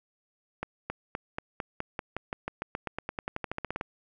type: accelerating click train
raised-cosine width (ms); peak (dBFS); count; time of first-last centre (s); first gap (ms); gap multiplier
0.5; -17; 25; 0.63-3.811; 270; 0.93
effects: none